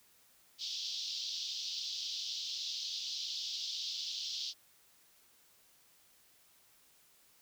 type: band-pass noise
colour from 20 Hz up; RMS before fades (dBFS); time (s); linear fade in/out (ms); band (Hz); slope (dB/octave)
white; -40; 0.58-4.54; 50; 3200 to 5400; 48
effects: white hiss -66 dBFS RMS until 7.41 s